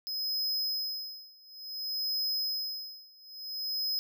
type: tone with tremolo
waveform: square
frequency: 5080 Hz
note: D#8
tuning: 35 cents sharp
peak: -29 dBFS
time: 0.07-3.99 s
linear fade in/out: 0 ms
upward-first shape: sine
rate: 0.57 Hz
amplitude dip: 95%
effects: none